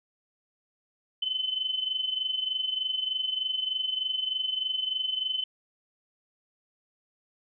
sine tone with amplitude modulation, 3043 Hz, F#7, 48 cents sharp, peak -24 dBFS, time 1.22-5.44 s, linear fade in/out 5 ms, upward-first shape sine, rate 23.3 Hz, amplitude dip 70%, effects none

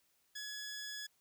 15% pulse tone, 1690 Hz, G#6, 30 cents sharp, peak -36 dBFS, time 0.35-1.07 s, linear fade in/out 10 ms, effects white hiss -75 dBFS RMS until 1.2 s

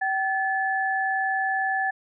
sine tone pair together, 768.4 / 1729 Hz, G5 / A6, -35 / -31 cents, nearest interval octave + major second, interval 1404 cents, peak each -25 dBFS, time 0.01-1.91 s, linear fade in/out 10 ms, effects none

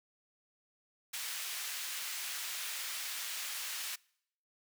pink high-pass noise, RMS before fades -40 dBFS, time 1.13-3.96 s, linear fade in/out 10 ms, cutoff 2000 Hz, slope 12 dB/octave, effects noise-tail reverb RT60 0.7 s tail -25 dB re dry

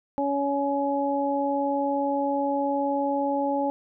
harmonic tone, 280.8 Hz, C#4, 22 cents sharp, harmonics 1 / 2 / 3, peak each -27 / -27 / -27 dBFS, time 0.18-3.7 s, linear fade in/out 0 ms, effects none

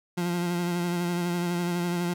30% pulse tone with vibrato, 174.61 Hz, F3, in tune, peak -23 dBFS, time 0.17-2.14 s, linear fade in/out 10 ms, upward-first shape sine, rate 12 Hz, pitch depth 29 cents each way, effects none

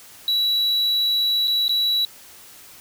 triangle tone with dropouts, 3918 Hz, B7, 15 cents flat, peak -16 dBFS, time 0.28-2.05 s, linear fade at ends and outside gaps 1 ms, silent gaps 1.474-1.479 / 1.681-1.693 s, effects white hiss -45 dBFS RMS until 2.8 s

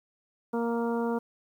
harmonic tone, 233.5 Hz, A#3, 3 cents sharp, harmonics 1 / 2 / 3 / 4 / 5 / 6, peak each -29 / -30 / -39 / -36 / -43 / -43 dBFS, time 0.53-1.19 s, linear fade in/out 10 ms, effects 10-bit

